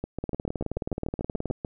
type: two click trains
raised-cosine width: 2 ms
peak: -17 / -16 dBFS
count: 12 / 25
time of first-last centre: 0.04-1.648 / 0.24-1.51 s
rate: 6.84 / 18.9 Hz
effects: none